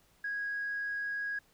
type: tone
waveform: sine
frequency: 1651 Hz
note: G#6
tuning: 11 cents flat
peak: -32 dBFS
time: 0.24-1.39 s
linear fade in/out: 5 ms
effects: tanh soft clip ceiling -28 dBFS + pink hiss -67 dBFS RMS until 1.53 s